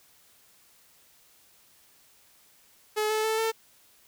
sawtooth tone with pitch steps, 427 / 433.7 / 440.5 / 447.5 Hz, G#4 / A4 / A4 / A4, +48 / -25 / +2 / +29 cents, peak -21 dBFS, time 2.96-3.52 s, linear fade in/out 20 ms, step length 140 ms, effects white hiss -60 dBFS RMS until 4.07 s

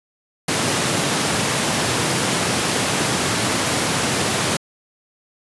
pink high-pass noise, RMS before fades -20 dBFS, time 0.48-4.57 s, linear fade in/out 5 ms, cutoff 110 Hz, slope 24 dB/octave, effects resampled to 24000 Hz

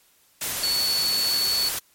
sine tone in noise, 4435 Hz, C#8, in tune, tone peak -21 dBFS, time 0.63-1.69 s, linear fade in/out 5 ms, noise white, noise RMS -28 dBFS, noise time 0.41-1.79 s, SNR +4 dB, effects white hiss -60 dBFS RMS until 1.94 s + MP3 64 kbps

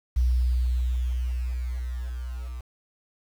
sine tone with level ramp, 61.74 Hz, B1, in tune, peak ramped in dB -18 to -32 dBFS, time 0.16-2.61 s, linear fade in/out 10 ms, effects 8-bit

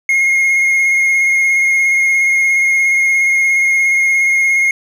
triangle tone with vibrato, 2147 Hz, C7, 44 cents sharp, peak -8 dBFS, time 0.09-4.71 s, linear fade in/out 2 ms, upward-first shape sine, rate 17 Hz, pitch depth 17 cents each way, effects none

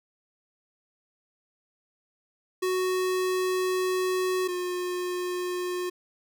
square tone pair in turn, 370 / 359.5 Hz, F#4 / F#4, 0 / -50 cents, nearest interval unison, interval 50 cents, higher first, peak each -25 / -29 dBFS, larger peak first, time 2.62-4.48 / 4.48-5.9 s, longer first, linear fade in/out 10 ms, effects none

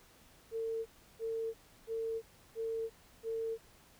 sine tone bursts, 451.4 Hz, A4, 44 cents sharp, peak -34 dBFS, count 5, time 0.51-3.58 s, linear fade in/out 50 ms, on 350 ms, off 330 ms, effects pink hiss -62 dBFS RMS until 3.99 s

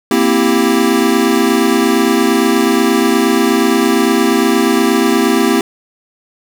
square chord, C dominant seventh, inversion third, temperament equal, 233.1 / 261.6 / 329.6 / 392 Hz, Bb3 / C4 / E4 / G4, 0 / 0 / 0 / 0 cents, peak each -16 dBFS, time 0.11-5.61 s, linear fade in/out 2 ms, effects none

